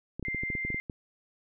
clicks, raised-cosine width 3 ms, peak -23 dBFS, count 11, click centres 0.196 / 0.227 / 0.284 / 0.347 / 0.435 / 0.502 / 0.552 / 0.65 / 0.703 / 0.745 / 0.898 s
sine tone, 2093 Hz, C7, in tune, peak -31 dBFS, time 0.25-0.8 s, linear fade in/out 0 ms
effects none

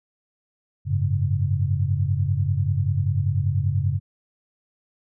sine chord, F# suspended second, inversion none, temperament equal with one note detuned, 93.57 / 103.83 / 138.59 Hz, F#2 / G#2 / C#3, +20 / 0 / 0 cents, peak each -23 / -24 / -24 dBFS, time 0.85-4 s, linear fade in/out 50 ms, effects none

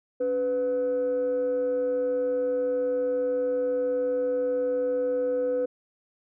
sine tone pair together, 281 / 499.3 Hz, C#4 / B4, +24 / +19 cents, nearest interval minor seventh, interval 995 cents, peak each -32 / -22 dBFS, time 0.2-5.66 s, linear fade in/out 10 ms, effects tanh soft clip ceiling -20 dBFS

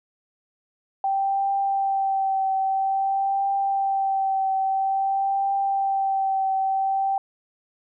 sine tone with vibrato, 779 Hz, G5, 11 cents flat, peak -20 dBFS, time 1.04-7.18 s, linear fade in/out 2 ms, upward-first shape triangle, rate 0.5 Hz, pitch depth 23 cents each way, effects none

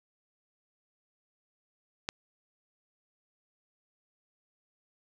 click, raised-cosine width 0.2 ms, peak -14 dBFS, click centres 2.089 s, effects none

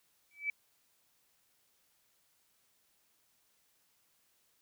sine tone with exponential growth, 2304 Hz, D7, 34 cents flat, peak -28 dBFS, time 0.31-0.5 s, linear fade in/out 2 ms, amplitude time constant 40 ms, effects white hiss -73 dBFS RMS until 4.61 s

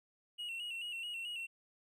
triangle tone with vibrato, 2803 Hz, F7, 6 cents sharp, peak -38 dBFS, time 0.38-1.47 s, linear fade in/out 20 ms, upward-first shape square, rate 4.6 Hz, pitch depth 55 cents each way, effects none

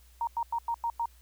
sine tone bursts, 932.3 Hz, A#5, in tune, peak -27 dBFS, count 6, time 0.21-1.057 s, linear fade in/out 2 ms, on 62 ms, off 95 ms, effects added 60 Hz sine -55 dBFS peak until 1.21 s + white hiss -63 dBFS RMS until 1.21 s

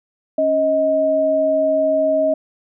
sine tone pair together, 277.2 / 629.5 Hz, C#4 / D#5, 0 / +20 cents, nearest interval octave + major second, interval 1420 cents, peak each -23 / -14 dBFS, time 0.38-2.34 s, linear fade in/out 5 ms, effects none

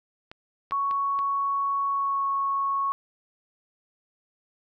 clicks, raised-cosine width 0.3 ms, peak -25 dBFS, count 4, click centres 0.315 / 0.71 / 0.911 / 1.19 s
sine tone with pitch glide, 1112 to 1103.7 Hz, C#6 to C#6, +5 to -8 cents, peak -23 dBFS, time 0.72-2.92 s, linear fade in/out 0 ms, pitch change -13 cents, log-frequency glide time 1.88-2.25 s
effects none

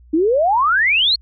sine exponential sweep, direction up, 298.4 to 4419 Hz, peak -12 dBFS, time 0.13-1.16 s, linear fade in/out 10 ms, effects added 60 Hz sine -43 dBFS peak until 1.21 s

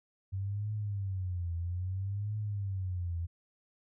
sine tone with vibrato, 95 Hz, F#2, 46 cents sharp, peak -32 dBFS, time 0.32-3.27 s, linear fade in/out 20 ms, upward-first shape triangle, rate 0.61 Hz, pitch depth 210 cents each way, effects none

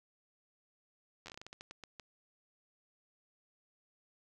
slowing click train, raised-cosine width 0.2 ms, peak -30 dBFS, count 14, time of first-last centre 1.26-1.998 s, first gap 10 ms, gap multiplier 1.26, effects none

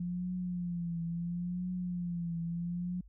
sine tone with vibrato, 174.61 Hz, F3, in tune, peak -33 dBFS, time 0-3.01 s, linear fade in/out 5 ms, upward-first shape triangle, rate 0.73 Hz, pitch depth 77 cents each way, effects added 50 Hz sine -53 dBFS peak until 3.08 s

